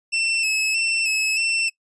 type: tone with vibrato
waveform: sawtooth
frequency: 2637 Hz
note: E7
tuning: in tune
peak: -16 dBFS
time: 0.12-1.7 s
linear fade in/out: 20 ms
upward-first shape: square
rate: 1.6 Hz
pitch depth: 34 cents each way
effects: noise-tail reverb RT60 0.1 s tail -24 dB re dry + resampled to 22050 Hz